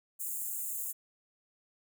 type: high-pass noise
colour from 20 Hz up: white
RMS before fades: -37 dBFS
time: 0.19-0.93 s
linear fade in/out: 20 ms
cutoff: 6800 Hz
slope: 96 dB/octave
effects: none